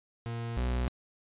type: tone pair in turn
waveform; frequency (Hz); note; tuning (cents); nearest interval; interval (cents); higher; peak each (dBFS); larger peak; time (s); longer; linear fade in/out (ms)
40% pulse; 116.54 / 61.73; A#2 / B1; 0 / 0; major seventh; 1100; first; -33 / -27; second; 0.26-0.57 / 0.57-0.88; neither; 0
effects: resampled to 8000 Hz